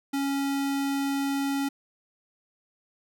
square tone, 277.2 Hz, C#4, in tune, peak -26 dBFS, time 0.13-1.69 s, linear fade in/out 10 ms, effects none

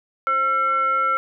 sine tone with frequency modulation, 1351 Hz, E6, 42 cents sharp, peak -17 dBFS, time 0.27-1.17 s, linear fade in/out 0 ms, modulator 822 Hz, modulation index 0.44, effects none

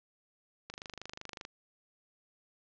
click train, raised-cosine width 0.2 ms, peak -25 dBFS, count 20, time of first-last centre 0.7-1.451 s, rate 25.3 Hz, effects resampled to 16000 Hz + 10-bit

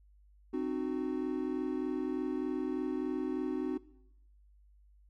triangle chord, C diminished, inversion none, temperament equal with one note detuned, 261.6 / 304.9 / 370 Hz, C4 / Eb4 / Gb4, 0 / -35 / 0 cents, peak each -34 dBFS, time 0.53-3.78 s, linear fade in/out 10 ms, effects noise-tail reverb RT60 0.8 s tail -19 dB re dry + added 50 Hz sine -59 dBFS peak until 5.09 s

